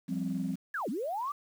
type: chord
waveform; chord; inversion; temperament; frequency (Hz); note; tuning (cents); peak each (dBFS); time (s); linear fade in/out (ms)
sine; F suspended second; none; equal; 174.61 / 196 / 261.6; F3 / G3 / C4; 0 / 0 / 0; -34; 0.08-0.56; 20
type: linear two-way sweep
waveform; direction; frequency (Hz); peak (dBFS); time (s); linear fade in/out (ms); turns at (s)
sine; down then up; 1760 to 185 to 1199; -31; 0.74-1.32; 5; 0.89
effects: tanh soft clip ceiling -23 dBFS + 9-bit